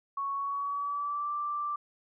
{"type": "tone with pitch glide", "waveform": "sine", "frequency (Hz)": [1110, 1175.3], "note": ["C#6", "D6"], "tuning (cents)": [2, 1], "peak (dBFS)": -30, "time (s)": [0.17, 1.76], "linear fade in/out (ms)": 5, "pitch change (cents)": 99, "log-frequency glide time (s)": [0.34, 1.33], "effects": []}